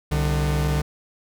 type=tone pair together; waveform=45% pulse; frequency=65.9 / 149.57 Hz; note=C2 / D3; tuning=+13 / +32 cents; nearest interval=octave + major second; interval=1419 cents; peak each=-23 / -22 dBFS; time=0.11-0.82 s; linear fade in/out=10 ms; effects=none